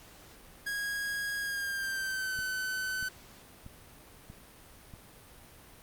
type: tone with pitch glide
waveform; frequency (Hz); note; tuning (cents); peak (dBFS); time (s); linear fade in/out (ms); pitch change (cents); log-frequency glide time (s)
45% pulse; 1645 to 1517.2; G#6 to F#6; -17 to +43; -32; 0.66-3.09; 10; -140; 1.4-2.39
type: click train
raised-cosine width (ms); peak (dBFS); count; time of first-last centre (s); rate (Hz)
5; -34; 5; 2.39-4.938; 1.57
effects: pink hiss -54 dBFS RMS until 5.82 s + Opus 48 kbps